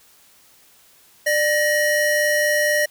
square tone pair together, 596 / 1892.2 Hz, D5 / A#6, +25 / +25 cents, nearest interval octave + minor sixth, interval 2000 cents, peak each -20 dBFS, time 1.26-2.86 s, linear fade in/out 10 ms, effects white hiss -53 dBFS RMS until 2.9 s

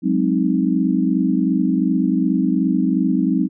sine chord, Ab dominant seventh, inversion third, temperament equal, 185 / 207.7 / 261.6 / 311.1 Hz, Gb3 / Ab3 / C4 / Eb4, 0 / 0 / 0 / 0 cents, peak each -20 / -22 / -19 / -21 dBFS, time 0.02-3.49 s, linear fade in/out 50 ms, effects none

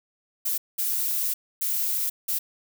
violet noise bursts at uneven times, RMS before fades -26 dBFS, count 4, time 0.45-0.58 / 0.78-1.34 / 1.61-2.1 / 2.28-2.39 s, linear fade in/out 10 ms, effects none

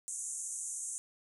white band-pass noise, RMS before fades -40 dBFS, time 0.08-0.98 s, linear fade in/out 0 ms, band 6300 to 10000 Hz, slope 96 dB/octave, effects none

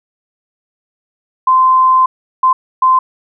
sine tone bursts at uneven times, 1036 Hz, C6, 17 cents flat, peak -6 dBFS, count 3, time 1.47-2.06 / 2.43-2.53 / 2.82-2.99 s, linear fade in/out 5 ms, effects none

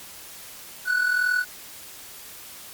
triangle tone with amplitude modulation, 1480 Hz, F#6, in tune, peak -15 dBFS, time 0.85-1.45 s, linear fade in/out 50 ms, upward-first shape sine, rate 41.2 Hz, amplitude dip 60%, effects white hiss -42 dBFS RMS until 2.73 s + MP3 96 kbps

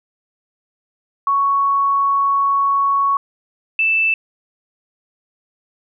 sine tone pair in turn, 1112 / 2645 Hz, C#6 / E7, +5 / +5 cents, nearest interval octave + minor third, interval 1500 cents, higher second, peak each -13 dBFS, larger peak neither, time 1.27-3.17 / 3.79-4.14 s, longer first, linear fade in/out 2 ms, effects none

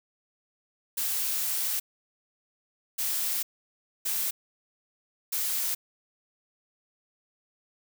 blue noise bursts at uneven times, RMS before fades -29 dBFS, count 4, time 0.97-1.8 / 2.98-3.43 / 4.05-4.31 / 5.32-5.75 s, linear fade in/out 10 ms, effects none

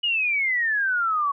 sine exponential sweep, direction down, 2923 to 1108.7 Hz, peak -20 dBFS, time 0.03-1.32 s, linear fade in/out 10 ms, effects none

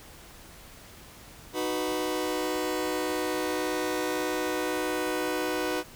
sawtooth chord, B major, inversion first, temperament just, 308.7 / 370.4 / 493.9 Hz, D#4 / F#4 / B4, -14 / +2 / 0 cents, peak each -28 dBFS, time 1.53-5.84 s, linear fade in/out 50 ms, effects pink hiss -49 dBFS RMS until 5.95 s

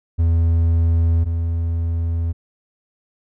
triangle tone pair in turn, 83.1 / 83.48 Hz, E2 / E2, +15 / +22 cents, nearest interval unison, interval 7 cents, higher second, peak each -11 / -16 dBFS, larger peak first, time 0.18-1.25 / 1.25-2.33 s, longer second, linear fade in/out 20 ms, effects none

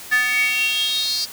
square tone with high-pass filter sweep, 248.6 Hz, B3, 12 cents sharp, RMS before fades -20 dBFS, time 0.11-1.26 s, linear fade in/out 20 ms, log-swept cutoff 1700 to 4800 Hz, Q 8.6, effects white hiss -37 dBFS RMS until 1.32 s

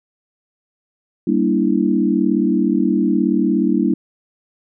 sine chord, E half-diminished seventh, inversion first, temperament equal with one note detuned, 196 / 233.1 / 290.5 / 329.6 Hz, G3 / Bb3 / D4 / E4, 0 / 0 / -19 / 0 cents, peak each -19 dBFS, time 1.27-3.94 s, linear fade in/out 5 ms, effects none

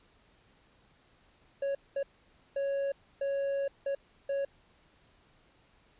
triangle tone bursts at uneven times, 554.4 Hz, C#5, in tune, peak -27 dBFS, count 6, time 1.62-1.75 / 1.96-2.03 / 2.56-2.92 / 3.21-3.68 / 3.86-3.95 / 4.29-4.45 s, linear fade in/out 5 ms, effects pink hiss -65 dBFS RMS until 5.99 s + resampled to 8000 Hz

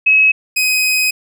sine / sawtooth tone pair in turn, 2565 / 2517 Hz, E7 / D#7, -48 / +19 cents, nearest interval unison, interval 33 cents, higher first, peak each -7 / -9 dBFS, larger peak first, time 0.06-0.32 / 0.56-1.11 s, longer second, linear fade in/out 10 ms, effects none

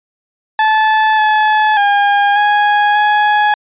30% pulse tone with pitch steps, 869 / 858 / 811 / 829 / 838 Hz, A5 / A5 / G#5 / G#5 / G#5, -22 / -44 / -41 / -3 / +15 cents, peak -6 dBFS, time 0.59-3.54 s, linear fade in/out 2 ms, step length 590 ms, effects resampled to 8000 Hz

